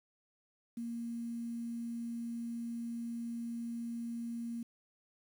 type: tone with quantisation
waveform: sine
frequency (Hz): 233.6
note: A#3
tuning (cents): +4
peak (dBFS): -37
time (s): 0.77-4.63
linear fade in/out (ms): 5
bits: 10
effects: none